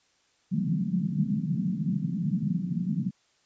white band-pass noise, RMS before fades -28 dBFS, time 0.51-3.11 s, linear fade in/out 20 ms, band 150 to 210 Hz, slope 48 dB/octave, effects white hiss -67 dBFS RMS until 3.45 s + resampled to 16000 Hz

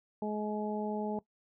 harmonic tone, 211.4 Hz, G#3, 31 cents sharp, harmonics 1 / 2 / 3 / 4, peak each -35 / -37 / -41 / -40 dBFS, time 0.22-1.19 s, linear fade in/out 2 ms, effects noise-tail reverb RT60 0.1 s tail -19 dB re dry

